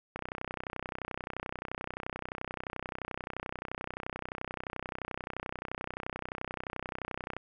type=click train; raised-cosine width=0.5 ms; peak=-21 dBFS; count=228; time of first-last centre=0.16-7.366 s; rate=31.5 Hz; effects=none